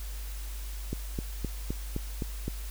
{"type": "click train", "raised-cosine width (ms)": 3, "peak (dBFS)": -19, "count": 7, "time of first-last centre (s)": [0.93, 2.48], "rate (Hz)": 3.87, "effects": ["added 50 Hz sine -35 dBFS peak until 2.7 s", "white hiss -47 dBFS RMS until 2.7 s"]}